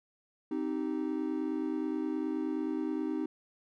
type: chord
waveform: triangle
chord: C minor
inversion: none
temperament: equal with one note detuned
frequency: 261.6 / 311.1 / 388.4 Hz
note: C4 / Eb4 / G4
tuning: 0 / 0 / -16 cents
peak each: -34 / -31 / -37 dBFS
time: 0.51-3.26 s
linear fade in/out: 5 ms
effects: none